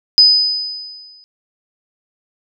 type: tone with exponential decay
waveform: sine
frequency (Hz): 5000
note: D#8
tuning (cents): +8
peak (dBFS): -3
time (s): 0.18-1.24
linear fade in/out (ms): 0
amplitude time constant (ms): 230
effects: none